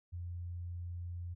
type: tone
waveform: sine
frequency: 87.31 Hz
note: F2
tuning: in tune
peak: -39 dBFS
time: 0.12-1.35 s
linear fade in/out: 20 ms
effects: none